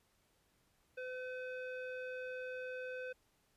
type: tone with low-pass filter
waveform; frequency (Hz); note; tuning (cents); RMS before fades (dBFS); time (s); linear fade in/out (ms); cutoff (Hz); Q
square; 508; B4; +49; -44; 0.97-3.13; 10; 2100; 3.2
effects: pink hiss -75 dBFS RMS until 3.56 s + resampled to 32000 Hz